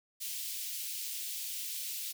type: high-pass noise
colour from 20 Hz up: white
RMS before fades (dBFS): -39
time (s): 0.2-2.13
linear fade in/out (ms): 20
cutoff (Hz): 2600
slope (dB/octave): 24
effects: none